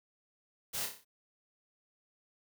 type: noise with echo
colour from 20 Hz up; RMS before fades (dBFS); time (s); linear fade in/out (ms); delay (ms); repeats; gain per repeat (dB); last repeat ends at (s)
white; -37; 0.73-0.87; 20; 30; 6; -5; 1.05
effects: none